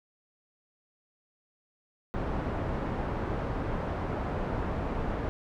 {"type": "low-pass noise", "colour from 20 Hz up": "pink", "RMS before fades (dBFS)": -32, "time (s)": [2.14, 5.29], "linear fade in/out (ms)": 0, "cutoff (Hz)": 1100, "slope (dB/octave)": 12, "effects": []}